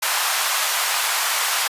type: high-pass noise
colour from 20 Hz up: pink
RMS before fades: -21 dBFS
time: 0.02-1.68 s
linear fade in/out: 10 ms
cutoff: 810 Hz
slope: 24 dB/octave
effects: resampled to 32000 Hz